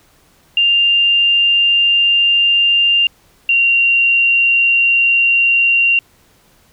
sine tone pair in turn, 2794 / 2762 Hz, F7 / F7, 0 / -20 cents, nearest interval unison, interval 20 cents, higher first, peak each -9 dBFS, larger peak neither, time 0.57-3.07 / 3.49-5.99 s, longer neither, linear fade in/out 2 ms, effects pink hiss -52 dBFS RMS until 6.72 s

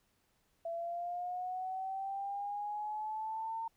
sine linear sweep, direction up, 667 to 910 Hz, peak -36 dBFS, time 0.65-3.68 s, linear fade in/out 5 ms, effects pink hiss -75 dBFS RMS until 3.76 s

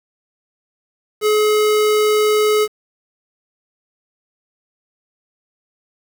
square tone, 425 Hz, G#4, 40 cents sharp, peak -13 dBFS, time 1.21-2.68 s, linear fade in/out 50 ms, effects 7-bit

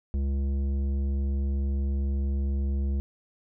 sine tone with tanh clipping, 68.9 Hz, C#2, 10 cents flat, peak -26 dBFS, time 0.14-3 s, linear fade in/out 0 ms, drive 11 dB, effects none

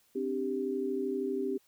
sine chord, C suspended second, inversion none, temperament just, 261.6 / 294.3 / 392.4 Hz, C4 / D4 / G4, 0 / +4 / +2 cents, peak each -35 / -38 / -32 dBFS, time 0.15-1.58 s, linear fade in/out 10 ms, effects white hiss -68 dBFS RMS until 1.67 s

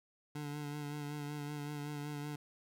25% pulse tone with vibrato, 146.83 Hz, D3, in tune, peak -36 dBFS, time 0.35-2.36 s, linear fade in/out 5 ms, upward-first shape sine, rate 5.3 Hz, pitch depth 28 cents each way, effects none

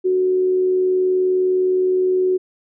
sine tone with amplitude modulation, 370 Hz, F#4, in tune, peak -13 dBFS, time 0.04-2.38 s, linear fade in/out 20 ms, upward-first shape sine, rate 79.3 Hz, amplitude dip 25%, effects none

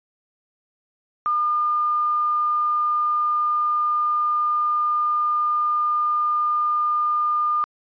sine tone with quantisation, 1209 Hz, D6, 50 cents sharp, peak -18 dBFS, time 1.26-7.64 s, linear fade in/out 0 ms, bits 8, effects resampled to 11025 Hz

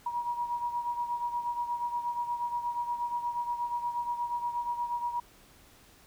sine beating tone pair, 956 / 964.4 Hz, A#5 / B5, +43 / -41 cents, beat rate 8.4 Hz, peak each -31 / -37 dBFS, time 0.06-5.2 s, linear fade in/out 5 ms, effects pink hiss -58 dBFS RMS until 6.06 s

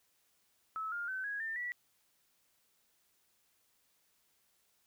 sine tone with pitch steps, 1300 / 1409.5 / 1528.2 / 1656.9 / 1796.5 / 1947.8 Hz, E6 / F6 / G6 / G#6 / A6 / B6, -24 / +16 / -44 / -5 / +36 / -24 cents, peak -36 dBFS, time 0.76-1.72 s, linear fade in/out 0 ms, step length 160 ms, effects white hiss -74 dBFS RMS until 4.86 s

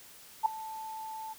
sine tone with ADSR envelope, 880 Hz, A5, in tune, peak -19 dBFS, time 0.43-1.34 s, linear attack 28 ms, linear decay 4 ms, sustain -19 dB, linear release 17 ms, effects white hiss -53 dBFS RMS until 1.38 s

